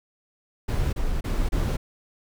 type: noise bursts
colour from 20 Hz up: brown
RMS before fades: -24 dBFS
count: 4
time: 0.68-1.77 s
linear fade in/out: 10 ms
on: 250 ms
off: 30 ms
effects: none